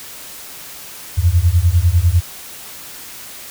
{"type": "beating tone pair", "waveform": "sine", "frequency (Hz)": [81.9, 91.9], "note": ["E2", "F#2"], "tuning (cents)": [-11, -11], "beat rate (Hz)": 10, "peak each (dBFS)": -13, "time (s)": [1.17, 2.21], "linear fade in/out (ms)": 20, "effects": ["white hiss -34 dBFS RMS until 3.5 s"]}